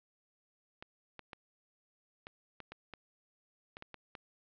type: clicks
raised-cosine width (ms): 0.3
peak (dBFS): -29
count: 11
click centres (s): 0.825 / 1.193 / 1.332 / 2.269 / 2.603 / 2.72 / 2.937 / 3.769 / 3.824 / 3.943 / 4.152
effects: low-pass 4000 Hz 12 dB/octave